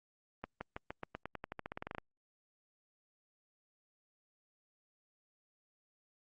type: accelerating click train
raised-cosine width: 0.5 ms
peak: -25 dBFS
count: 19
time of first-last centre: 0.44-1.983 s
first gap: 170 ms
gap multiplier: 0.91
effects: Opus 32 kbps